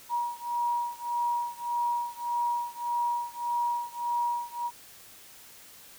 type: beating tone pair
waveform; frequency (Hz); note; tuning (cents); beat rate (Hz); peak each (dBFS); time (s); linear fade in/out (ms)
sine; 954 / 955.7; A#5 / A#5; +40 / +43; 1.7; -30 / -31; 0.09-4.71; 50
effects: white hiss -51 dBFS RMS until 5.98 s